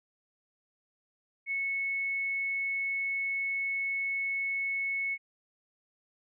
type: tone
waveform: sine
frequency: 2202 Hz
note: C#7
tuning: 12 cents flat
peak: -29 dBFS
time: 1.46-5.18 s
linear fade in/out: 50 ms
effects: none